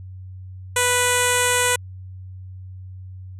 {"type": "tone with low-pass filter", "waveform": "10% pulse", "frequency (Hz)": 493.2, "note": "B4", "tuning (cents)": -2, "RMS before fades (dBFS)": -19, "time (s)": [0.76, 1.76], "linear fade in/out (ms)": 5, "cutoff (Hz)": 9600, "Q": 10, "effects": ["added 93 Hz sine -34 dBFS peak until 3.39 s"]}